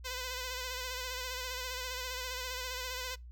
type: tone with vibrato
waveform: 5% pulse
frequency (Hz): 506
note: B4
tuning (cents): +42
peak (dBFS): -26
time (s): 0.04-3.16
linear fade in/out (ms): 20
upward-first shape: sine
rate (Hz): 15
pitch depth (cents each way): 40
effects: noise-tail reverb RT60 0.2 s tail -24 dB re dry + added 60 Hz sine -46 dBFS peak until 3.31 s